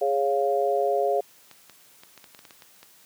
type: chord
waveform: sine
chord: Db major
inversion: second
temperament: equal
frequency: 415.3 / 554.4 / 698.5 Hz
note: Ab4 / Db5 / F5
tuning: 0 / 0 / 0 cents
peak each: -25 dBFS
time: 0.01-1.21 s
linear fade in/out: 10 ms
type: clicks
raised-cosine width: 0.2 ms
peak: -28 dBFS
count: 11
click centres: 1.513 / 1.697 / 2.035 / 2.177 / 2.242 / 2.348 / 2.391 / 2.452 / 2.508 / 2.622 / 2.83 s
effects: white hiss -55 dBFS RMS until 3.05 s + high-pass 100 Hz 12 dB/octave